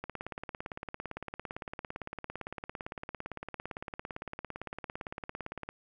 click train, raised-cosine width 0.5 ms, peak -23 dBFS, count 101, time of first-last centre 0.04-5.69 s, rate 17.7 Hz, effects none

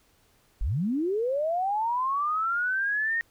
sine linear sweep, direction up, 32.7 to 1864.7 Hz, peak -24 dBFS, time 0.61-3.21 s, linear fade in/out 0 ms, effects pink hiss -64 dBFS RMS until 3.3 s

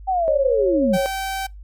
sine linear sweep, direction down, 780 to 166.2 Hz, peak -17 dBFS, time 0.07-0.98 s, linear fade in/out 20 ms
sine tone with tremolo, 549 Hz, C#5, 17 cents flat, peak -17 dBFS, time 0.28-1.06 s, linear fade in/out 0 ms, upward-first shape sine, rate 13 Hz, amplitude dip 25%
sawtooth tone, 773 Hz, G5, 24 cents flat, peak -20 dBFS, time 0.93-1.47 s, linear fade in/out 10 ms
effects noise-tail reverb RT60 0.2 s tail -25 dB re dry + added 50 Hz sine -36 dBFS peak until 1.63 s

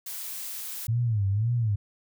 blue noise, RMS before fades -36 dBFS, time 0.06-0.87 s, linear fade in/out 5 ms
sine tone with vibrato, 108.6 Hz, A2, 22 cents flat, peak -22 dBFS, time 0.88-1.76 s, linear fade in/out 10 ms, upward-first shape sine, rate 1.9 Hz, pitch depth 190 cents each way
effects none

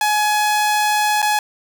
sawtooth tone with dropouts, 843 Hz, G#5, 26 cents sharp, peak -11 dBFS, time 0.01-1.39 s, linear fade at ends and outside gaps 2 ms, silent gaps 1.219-1.226 s, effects none

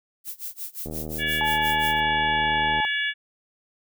violet noise with tremolo, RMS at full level -32 dBFS, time 0.24-2.01 s, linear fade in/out 50 ms, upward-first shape sine, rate 5.7 Hz, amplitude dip 95%
click train, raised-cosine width 2 ms, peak -21 dBFS, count 152, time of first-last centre 0.86-2.801 s, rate 77.8 Hz
harmonic tone, 570 Hz, C#5, 48 cents sharp, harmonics 3 / 4 / 5 / 6, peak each -25 / -30 / -31 / -31 dBFS, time 1.18-3.14 s, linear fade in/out 50 ms
sine tone, 859 Hz, A5, 42 cents flat, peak -23 dBFS, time 1.41-2.85 s, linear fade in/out 0 ms
effects none

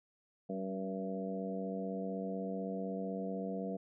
harmonic tone with a mistuned harmonic, 95.9 Hz, G2, 37 cents flat, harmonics 2 / 3 / 4 / 5 / 6 / 7, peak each -39 / -45 / -48 / -42 / -50 / -44 dBFS, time 0.49-3.77 s, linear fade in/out 10 ms, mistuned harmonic 3, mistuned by -39 cents, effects none

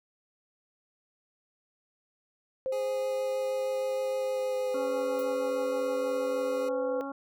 sine tone with pitch glide, 523.3 to 507.8 Hz, C5 to B4, 0 to +48 cents, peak -28 dBFS, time 2.66-7.01 s, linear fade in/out 0 ms, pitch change -52 cents, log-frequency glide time 4.17-4.87 s
25% pulse tone with vibrato, 413.5 Hz, G#4, 8 cents flat, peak -34 dBFS, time 2.72-6.69 s, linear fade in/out 5 ms, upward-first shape sine, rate 6.4 Hz, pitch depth 10 cents each way
harmonic tone, 275.7 Hz, C#4, 9 cents flat, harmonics 1 / 2 / 3 / 4 / 5, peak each -37 / -40 / -42 / -43 / -44 dBFS, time 4.74-7.12 s, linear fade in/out 5 ms
violet noise with exponential decay, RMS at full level -41 dBFS, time 5.19-5.3 s, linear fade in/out 1 ms, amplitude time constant 22 ms
effects none

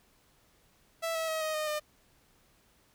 sawtooth tone with pitch steps, 659.3 / 648 / 636.8 / 625.9 / 615.1 / 604.6 Hz, E5 / E5 / D#5 / D#5 / D#5 / D#5, 0 / -30 / +40 / +10 / -20 / -50 cents, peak -27 dBFS, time 1.02-1.8 s, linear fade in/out 20 ms, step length 130 ms, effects pink hiss -66 dBFS RMS until 2.94 s

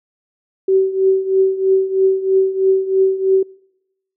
sine tone with tremolo, 382.5 Hz, G4, 42 cents flat, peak -8 dBFS, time 0.68-3.43 s, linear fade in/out 5 ms, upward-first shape triangle, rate 3.1 Hz, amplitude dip 85%, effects noise-tail reverb RT60 0.9 s tail -25 dB re dry

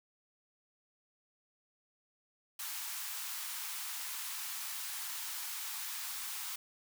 white high-pass noise, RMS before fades -41 dBFS, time 2.59-6.56 s, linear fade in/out 5 ms, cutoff 820 Hz, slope 48 dB/octave, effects none

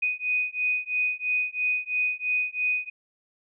sine beating tone pair, 2489 / 2492 Hz, D#7 / D#7, 0 / +2 cents, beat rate 3 Hz, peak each -27 dBFS, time 0.02-2.9 s, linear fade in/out 10 ms, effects none

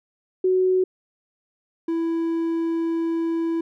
sine / triangle tone pair in turn, 371.3 / 330.8 Hz, F#4 / E4, +6 / +6 cents, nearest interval major second, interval 200 cents, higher first, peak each -16 / -19 dBFS, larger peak first, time 0.44-0.84 / 1.88-3.61 s, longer second, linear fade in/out 5 ms, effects none

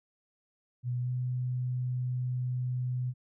sine tone with pitch glide, 123.3 to 125.6 Hz, B2 to B2, -2 to +30 cents, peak -29 dBFS, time 0.83-3.14 s, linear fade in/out 50 ms, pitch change +32 cents, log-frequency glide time 1.01-1.1 s, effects none

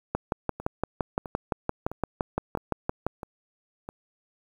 two click trains, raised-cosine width 1 ms, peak -11 / -22 dBFS, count 18 / 6, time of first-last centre 0.15-3.066 / 0.6-3.889 s, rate 5.83 / 1.52 Hz, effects 8-bit

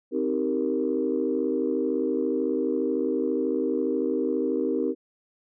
sine chord, C minor seventh, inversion none, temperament equal with one note detuned, 261.6 / 314 / 392 / 466.2 Hz, C4 / Eb4 / G4 / Bb4, 0 / +16 / 0 / 0 cents, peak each -28 dBFS, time 0.11-4.95 s, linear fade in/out 50 ms, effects tanh soft clip ceiling -13 dBFS

